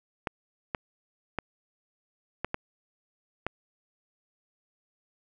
clicks, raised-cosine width 0.5 ms, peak -14 dBFS, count 6, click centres 0.272 / 0.748 / 1.387 / 2.446 / 2.544 / 3.466 s, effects none

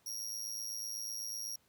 sawtooth tone with amplitude modulation, 5630 Hz, F8, 13 cents sharp, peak -33 dBFS, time 0.06-1.56 s, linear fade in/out 5 ms, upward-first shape sine, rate 108 Hz, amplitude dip 70%, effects pink hiss -71 dBFS RMS until 1.68 s + high-pass 80 Hz 12 dB/octave

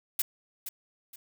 blue noise with echo, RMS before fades -27 dBFS, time 0.19-0.22 s, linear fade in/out 5 ms, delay 470 ms, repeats 2, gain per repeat -10 dB, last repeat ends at 1.16 s, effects none

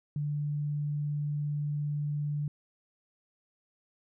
sine tone, 147.1 Hz, D3, 3 cents sharp, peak -29 dBFS, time 0.16-2.48 s, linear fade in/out 2 ms, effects none

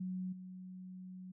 sine tone with level steps, 184.6 Hz, F#3, 4 cents flat, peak -37 / -46 dBFS, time 0-1.32 s, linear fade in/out 10 ms, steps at 0.32 s, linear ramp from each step 10 ms, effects none

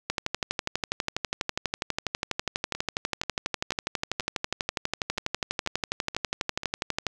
two click trains, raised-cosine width 0.2 ms, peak -17 / -9 dBFS, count 9 / 86, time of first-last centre 2.75-6.633 / 0.1-7.067 s, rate 2.06 / 12.2 Hz, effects none

